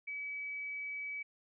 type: tone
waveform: sine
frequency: 2285 Hz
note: D7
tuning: 48 cents flat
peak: -38 dBFS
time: 0.07-1.23 s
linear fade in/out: 10 ms
effects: none